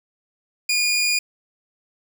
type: tone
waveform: 20% pulse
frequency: 2436 Hz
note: D#7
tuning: 37 cents flat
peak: -13 dBFS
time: 0.69-1.19 s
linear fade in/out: 5 ms
effects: none